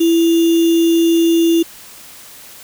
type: tone with sample-and-hold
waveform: sine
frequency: 333.5 Hz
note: E4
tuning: 20 cents sharp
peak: -9 dBFS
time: 0-1.63 s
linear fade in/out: 10 ms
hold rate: 3150 Hz
effects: white hiss -38 dBFS RMS until 2.63 s